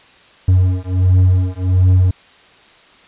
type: beating tone pair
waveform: triangle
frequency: 91.5 / 92.9 Hz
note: F#2 / F#2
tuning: -19 / +7 cents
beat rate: 1.4 Hz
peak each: -11 dBFS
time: 0.48-2.11 s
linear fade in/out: 5 ms
effects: white hiss -46 dBFS RMS until 3.07 s + resampled to 8000 Hz

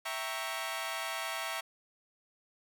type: chord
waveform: 15% pulse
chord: E diminished seventh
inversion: none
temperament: equal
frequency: 659.3 / 784 / 932.3 / 1108.7 Hz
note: E5 / G5 / Bb5 / Db6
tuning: 0 / 0 / 0 / 0 cents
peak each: -33 / -36 / -35 / -34 dBFS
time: 0.05-1.61 s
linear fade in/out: 10 ms
effects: none

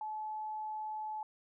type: tone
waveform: sine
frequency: 861 Hz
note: A5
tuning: 38 cents flat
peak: -37 dBFS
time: 0.01-1.23 s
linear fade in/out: 2 ms
effects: none

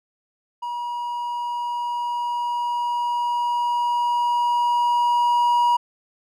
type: tone with level ramp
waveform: triangle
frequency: 960 Hz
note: B5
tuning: 49 cents flat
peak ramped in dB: -24 to -13 dBFS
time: 0.62-5.77 s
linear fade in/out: 10 ms
effects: none

